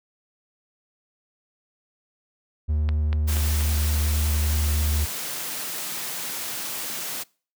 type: tone with pitch glide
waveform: triangle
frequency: 75.9 to 75.46 Hz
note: D#2 to D2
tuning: -42 to +48 cents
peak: -18 dBFS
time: 2.68-5.06 s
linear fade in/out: 20 ms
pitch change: -10 cents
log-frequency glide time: 3.24-3.55 s
type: click train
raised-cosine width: 0.3 ms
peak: -17 dBFS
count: 4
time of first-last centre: 2.89-3.608 s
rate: 4.18 Hz
type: high-pass noise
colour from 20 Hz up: white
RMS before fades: -31 dBFS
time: 3.27-7.24 s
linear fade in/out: 20 ms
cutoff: 120 Hz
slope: 48 dB/octave
effects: noise-tail reverb RT60 0.4 s tail -25 dB re dry